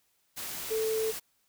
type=tone in noise; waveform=sine; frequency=440.9 Hz; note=A4; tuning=4 cents sharp; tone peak=-27 dBFS; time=0.7-1.12 s; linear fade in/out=20 ms; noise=white; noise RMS=-38 dBFS; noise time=0.36-1.2 s; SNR=+8 dB; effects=white hiss -72 dBFS RMS until 1.48 s